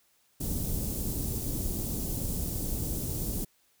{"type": "band-stop noise", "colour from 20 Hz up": "pink", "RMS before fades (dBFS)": -32, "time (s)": [0.4, 3.45], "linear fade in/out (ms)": 10, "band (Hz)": [310, 9300], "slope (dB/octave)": 12, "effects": ["white hiss -68 dBFS RMS until 3.8 s"]}